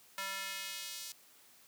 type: tone with high-pass filter sweep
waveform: square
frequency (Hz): 194.5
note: G3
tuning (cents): -13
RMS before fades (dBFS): -42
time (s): 0.18-1.12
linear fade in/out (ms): 0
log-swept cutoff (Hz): 1300 to 5000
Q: 1
effects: white hiss -62 dBFS RMS until 1.67 s + high-pass 100 Hz 12 dB/octave